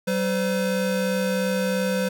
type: tone pair together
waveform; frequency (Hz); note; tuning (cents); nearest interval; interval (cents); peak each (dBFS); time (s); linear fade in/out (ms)
square; 190.66 / 509; G3 / C5; -48 / -48; octave + perfect fourth; 1700; -25; 0.07-2.09; 10
effects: none